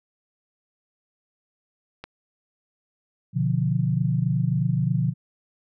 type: click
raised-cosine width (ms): 0.3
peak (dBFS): -20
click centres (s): 2.04
type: chord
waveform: sine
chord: B diminished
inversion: none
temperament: equal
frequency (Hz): 123.47 / 146.83 / 174.61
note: B2 / D3 / F3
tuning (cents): 0 / 0 / 0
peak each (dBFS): -24 / -24 / -25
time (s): 3.33-5.14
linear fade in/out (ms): 50
effects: none